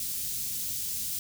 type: band-stop noise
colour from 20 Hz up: white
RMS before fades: -33 dBFS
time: 0-1.19 s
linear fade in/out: 2 ms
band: 170 to 4700 Hz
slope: 12 dB/octave
effects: none